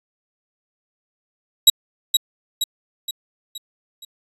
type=tone with echo; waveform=sawtooth; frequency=3847 Hz; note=B7; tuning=46 cents flat; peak=-3 dBFS; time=1.67-1.7 s; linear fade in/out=5 ms; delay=470 ms; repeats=5; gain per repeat=-6 dB; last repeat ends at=4.05 s; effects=resampled to 32000 Hz